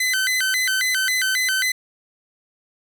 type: tone with vibrato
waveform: sawtooth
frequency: 1760 Hz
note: A6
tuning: in tune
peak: -15 dBFS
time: 0-1.72 s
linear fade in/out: 5 ms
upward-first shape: square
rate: 3.7 Hz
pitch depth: 240 cents each way
effects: none